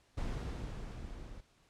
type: noise with level ramp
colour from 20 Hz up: brown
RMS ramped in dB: -36 to -49 dBFS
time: 0.17-1.41 s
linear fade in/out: 10 ms
effects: pink hiss -69 dBFS RMS until 1.69 s + low-pass 8000 Hz 12 dB/octave